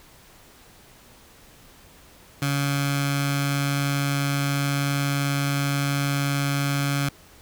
15% pulse tone with notch filter, 140.9 Hz, C#3, 29 cents sharp, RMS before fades -24 dBFS, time 2.42-7.09 s, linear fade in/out 2 ms, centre 450 Hz, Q 0.62, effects pink hiss -51 dBFS RMS until 7.41 s

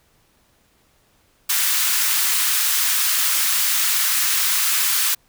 white high-pass noise, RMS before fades -19 dBFS, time 1.49-5.15 s, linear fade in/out 10 ms, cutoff 1100 Hz, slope 24 dB/octave, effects pink hiss -60 dBFS RMS until 5.28 s

